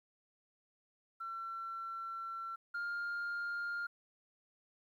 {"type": "tone pair in turn", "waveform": "sine", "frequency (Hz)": [1350, 1405.2], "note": ["E6", "F6"], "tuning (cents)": [41, 10], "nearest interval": "minor second", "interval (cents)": 69, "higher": "second", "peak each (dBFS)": [-39, -34], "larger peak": "second", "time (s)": [[1.2, 2.56], [2.74, 3.87]], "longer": "first", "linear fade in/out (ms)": 10, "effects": ["tanh soft clip ceiling -35 dBFS", "12-bit"]}